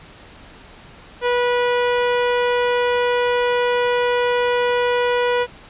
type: tone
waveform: sawtooth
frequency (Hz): 488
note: B4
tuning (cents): -21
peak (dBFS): -12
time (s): 1.21-5.47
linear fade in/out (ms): 50
effects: pink hiss -43 dBFS RMS until 5.69 s + resampled to 8000 Hz